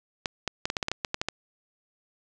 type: clicks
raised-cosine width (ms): 0.2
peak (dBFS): -10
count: 12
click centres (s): 0.258 / 0.477 / 0.655 / 0.701 / 0.768 / 0.828 / 0.884 / 0.916 / 1.048 / 1.144 / 1.215 / 1.286
effects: resampled to 22050 Hz + 7-bit